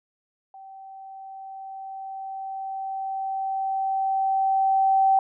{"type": "tone with level ramp", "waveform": "sine", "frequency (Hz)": 773, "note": "G5", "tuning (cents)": -24, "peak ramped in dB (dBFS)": [-41, -15], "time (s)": [0.54, 5.19], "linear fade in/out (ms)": 2, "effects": []}